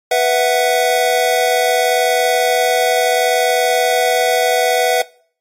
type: chord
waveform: square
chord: B suspended fourth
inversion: none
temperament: equal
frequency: 493.9 / 659.3 / 740 Hz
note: B4 / E5 / F#5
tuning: 0 / 0 / 0 cents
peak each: -17 dBFS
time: 0.11-5.02 s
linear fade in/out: 5 ms
effects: noise-tail reverb RT60 0.5 s tail -22 dB re dry + AAC 48 kbps